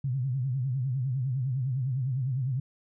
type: tone with vibrato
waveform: sine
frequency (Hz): 130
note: C3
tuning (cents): -11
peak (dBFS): -26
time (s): 0.04-2.6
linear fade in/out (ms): 5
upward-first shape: sine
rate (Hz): 9.9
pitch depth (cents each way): 130
effects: none